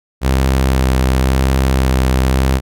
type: tone with vibrato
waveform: sawtooth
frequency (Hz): 65.41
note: C2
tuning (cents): 0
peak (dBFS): -7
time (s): 0.21-2.61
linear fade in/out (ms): 50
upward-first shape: sine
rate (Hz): 0.94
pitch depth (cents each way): 21
effects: none

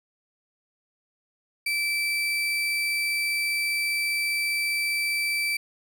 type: tone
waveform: 35% pulse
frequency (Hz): 2325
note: D7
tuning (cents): -18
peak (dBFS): -22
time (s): 1.66-5.57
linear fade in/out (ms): 5
effects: none

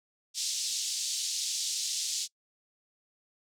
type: band-pass noise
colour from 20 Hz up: white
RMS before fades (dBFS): -33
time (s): 0.34-2.28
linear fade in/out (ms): 50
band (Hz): 3700 to 7300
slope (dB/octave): 24
effects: noise-tail reverb RT60 0.1 s tail -24 dB re dry

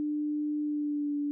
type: tone with pitch glide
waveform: sine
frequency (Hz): 298.3 to 290.3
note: D4 to D4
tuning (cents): +27 to -20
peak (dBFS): -28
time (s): 0-1.31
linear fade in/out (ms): 0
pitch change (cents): -47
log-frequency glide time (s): 0.62-1.16
effects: none

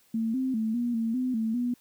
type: tone with pitch steps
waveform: sine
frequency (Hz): 225 / 260.8 / 220.6 / 240.1 / 226.6 / 254.3 / 222.7 / 244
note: A3 / C4 / A3 / B3 / A#3 / C4 / A3 / B3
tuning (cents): +39 / -5 / +5 / -49 / -49 / -49 / +21 / -21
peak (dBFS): -25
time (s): 0.14-1.74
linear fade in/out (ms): 5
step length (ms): 200
effects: white hiss -63 dBFS RMS until 1.8 s

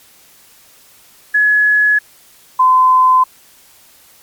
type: tone pair in turn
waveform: sine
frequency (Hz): 1694 / 1024.3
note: G#6 / C6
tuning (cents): +34 / -37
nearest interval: major sixth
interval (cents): 871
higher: first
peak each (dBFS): -8 / -6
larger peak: second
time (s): 1.34-1.99 / 2.59-3.24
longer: neither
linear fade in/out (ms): 10
effects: white hiss -46 dBFS RMS until 4.22 s + MP3 96 kbps

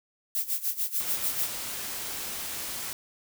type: noise with tremolo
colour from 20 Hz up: violet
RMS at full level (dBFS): -27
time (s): 0.35-1.47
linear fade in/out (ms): 0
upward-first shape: sine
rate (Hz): 6.8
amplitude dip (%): 85
type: noise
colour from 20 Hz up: white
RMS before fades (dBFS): -35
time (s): 1-2.93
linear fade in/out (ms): 0
effects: none

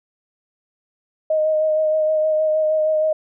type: tone with vibrato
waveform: sine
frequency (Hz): 622.3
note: D#5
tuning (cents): 0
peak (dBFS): -15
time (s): 1.3-3.13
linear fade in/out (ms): 5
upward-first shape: sine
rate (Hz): 6.4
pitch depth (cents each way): 18
effects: none

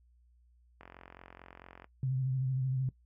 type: click train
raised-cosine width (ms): 0.5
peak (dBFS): -34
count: 47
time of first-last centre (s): 0.81-1.844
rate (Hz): 44.5
type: tone with vibrato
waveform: sine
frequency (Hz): 130.81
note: C3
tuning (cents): 0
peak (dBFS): -29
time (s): 2.03-2.89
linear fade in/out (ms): 2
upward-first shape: triangle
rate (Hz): 13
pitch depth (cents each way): 49
effects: noise-tail reverb RT60 0.1 s tail -19 dB re dry + added 60 Hz sine -62 dBFS peak until 3.05 s

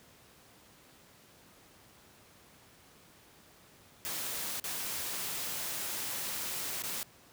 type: noise with dropouts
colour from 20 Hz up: white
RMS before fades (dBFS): -37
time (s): 4.05-7.03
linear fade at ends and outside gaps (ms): 0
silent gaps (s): 4.598-4.641 / 6.821-6.837
effects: pink hiss -59 dBFS RMS until 7.32 s + high-pass 80 Hz 12 dB/octave

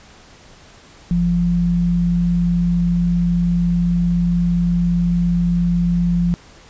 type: tone pair together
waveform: sine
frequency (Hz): 48.8 / 173.7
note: G1 / F3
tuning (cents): -7 / -9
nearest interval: octave + minor seventh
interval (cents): 2198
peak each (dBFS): -23 / -14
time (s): 1.11-6.34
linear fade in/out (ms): 0
effects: pink hiss -45 dBFS RMS until 6.69 s + resampled to 16000 Hz

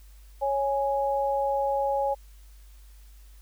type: tone pair together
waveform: sine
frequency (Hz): 553.7 / 830.6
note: C#5 / G#5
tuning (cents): -2 / 0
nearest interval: perfect fifth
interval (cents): 702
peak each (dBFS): -26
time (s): 0.41-2.15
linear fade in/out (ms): 20
effects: added 50 Hz sine -47 dBFS peak until 3.41 s + white hiss -61 dBFS RMS until 3.41 s

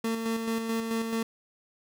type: tone with tremolo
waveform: 30% pulse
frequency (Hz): 226.4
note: A3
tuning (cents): +50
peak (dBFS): -24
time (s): 0.04-1.23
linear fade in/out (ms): 5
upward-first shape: square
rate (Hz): 4.6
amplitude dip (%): 40
effects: none

